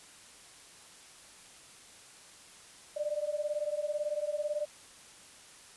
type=beating tone pair; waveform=sine; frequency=587.3 / 605.3 Hz; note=D5 / D#5; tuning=0 / -48 cents; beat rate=18 Hz; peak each=-34 / -34 dBFS; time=2.96-4.66 s; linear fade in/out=10 ms; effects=white hiss -54 dBFS RMS until 5.76 s + resampled to 24000 Hz